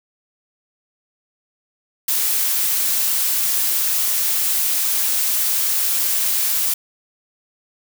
blue noise, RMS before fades -19 dBFS, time 2.08-6.74 s, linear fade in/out 5 ms, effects none

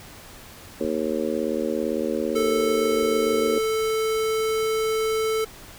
harmonic tone, 77.78 Hz, D#2, in tune, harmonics 3 / 4 / 5 / 6 / 7, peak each -29 / -29 / -29 / -29 / -29 dBFS, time 0.8-3.59 s, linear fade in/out 10 ms
click, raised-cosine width 5 ms, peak -27 dBFS, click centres 0.847 s
square tone, 440 Hz, A4, in tune, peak -22 dBFS, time 2.35-5.45 s, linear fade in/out 10 ms
effects pink hiss -44 dBFS RMS until 5.78 s

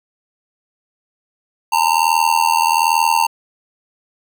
square tone with amplitude modulation, 912 Hz, A#5, 38 cents flat, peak -9 dBFS, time 1.72-3.27 s, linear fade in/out 10 ms, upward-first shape sine, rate 81.2 Hz, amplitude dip 95%, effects none

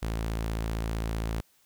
sawtooth tone, 55.4 Hz, A1, 13 cents sharp, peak -25 dBFS, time 0.02-1.41 s, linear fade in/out 10 ms, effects white hiss -65 dBFS RMS until 1.65 s

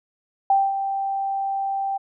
sine tone with ADSR envelope, 784 Hz, G5, in tune, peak -13 dBFS, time 0.5-1.98 s, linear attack 3 ms, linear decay 220 ms, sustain -9 dB, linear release 15 ms, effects none

